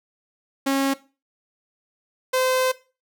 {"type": "tone pair in turn", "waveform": "sawtooth", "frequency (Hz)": [272.8, 515], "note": ["C#4", "C5"], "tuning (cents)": [-28, -28], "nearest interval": "major seventh", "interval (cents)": 1100, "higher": "second", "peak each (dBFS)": -15, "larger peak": "neither", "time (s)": [[0.66, 0.94], [2.33, 2.72]], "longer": "second", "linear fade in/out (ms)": 10, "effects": ["noise-tail reverb RT60 0.3 s tail -17 dB re dry"]}